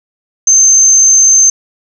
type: tone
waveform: sine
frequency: 6272 Hz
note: G8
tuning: in tune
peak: -3 dBFS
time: 0.47-1.5 s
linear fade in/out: 5 ms
effects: none